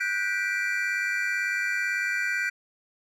triangle chord, G major seventh, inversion third, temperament just, 1470 / 1568 / 1960 / 2352 Hz, F#6 / G6 / B6 / D7, -12 / 0 / -14 / +2 cents, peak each -29 dBFS, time 0-2.5 s, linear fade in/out 10 ms, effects none

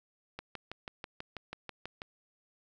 click train, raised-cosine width 0.3 ms, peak -24 dBFS, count 11, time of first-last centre 0.39-2.019 s, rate 6.14 Hz, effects none

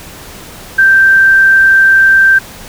sine tone, 1568 Hz, G6, in tune, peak -3 dBFS, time 0.78-2.39 s, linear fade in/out 10 ms, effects pink hiss -31 dBFS RMS until 2.68 s

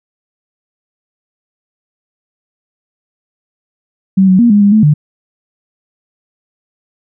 sine tone with pitch steps, 191.5 / 186.4 / 237.2 / 205.8 / 202.1 / 216.4 / 149 Hz, G3 / F#3 / A#3 / G#3 / G#3 / A3 / D3, -40 / +13 / +30 / -16 / -47 / -29 / +25 cents, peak -4 dBFS, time 4.17-4.94 s, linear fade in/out 10 ms, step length 110 ms, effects none

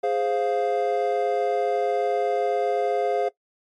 triangle chord, F minor, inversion first, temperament equal, 415.3 / 523.3 / 698.5 Hz, Ab4 / C5 / F5, 0 / 0 / 0 cents, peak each -23 / -24 / -23 dBFS, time 0.03-3.29 s, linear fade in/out 10 ms, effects noise-tail reverb RT60 0.1 s tail -19 dB re dry + MP3 48 kbps

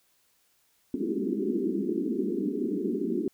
white band-pass noise, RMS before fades -29 dBFS, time 0.94-3.28 s, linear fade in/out 2 ms, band 190 to 410 Hz, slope 96 dB/octave, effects white hiss -68 dBFS RMS until 3.33 s

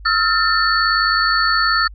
sine tone cluster, 1290 / 1389 / 1789 / 4447 Hz, E6 / F6 / A6 / C#8, -38 / -10 / +28 / +5 cents, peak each -19 dBFS, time 0.05-1.88 s, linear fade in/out 10 ms, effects added 50 Hz sine -34 dBFS peak until 1.94 s

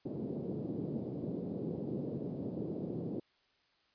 pink band-pass noise, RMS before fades -39 dBFS, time 0.05-3.2 s, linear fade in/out 5 ms, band 140 to 450 Hz, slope 24 dB/octave, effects white hiss -72 dBFS RMS until 3.94 s + resampled to 11025 Hz

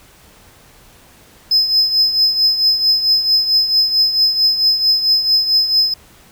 triangle tone with tremolo, 5100 Hz, D#8, 42 cents sharp, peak -7 dBFS, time 1.51-5.94 s, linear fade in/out 5 ms, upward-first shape triangle, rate 4.5 Hz, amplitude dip 70%, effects pink hiss -46 dBFS RMS until 6.31 s

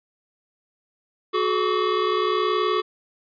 square tone cluster, 367 / 427.6 / 1140 Hz, F#4 / A4 / C#6, -14 / -49 / +48 cents, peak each -25 dBFS, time 1.33-2.82 s, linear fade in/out 20 ms, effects resampled to 11025 Hz

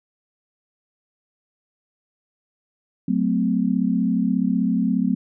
sine chord, F# diminished, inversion none, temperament equal with one note detuned, 185 / 220 / 256.5 Hz, F#3 / A3 / C4, 0 / 0 / -34 cents, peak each -22 dBFS, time 3.08-5.15 s, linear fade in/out 5 ms, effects none

